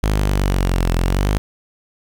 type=linear two-way sweep; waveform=sawtooth; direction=down then up; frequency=52.5 to 42.48 to 52.5 Hz; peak=-11 dBFS; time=0.03-1.38 s; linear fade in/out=0 ms; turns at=0.96 s; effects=8-bit